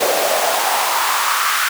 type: noise with high-pass filter sweep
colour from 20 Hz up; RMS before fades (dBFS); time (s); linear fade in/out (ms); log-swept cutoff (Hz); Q
pink; -17; 0-1.69; 10; 520 to 1400; 3.5
effects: none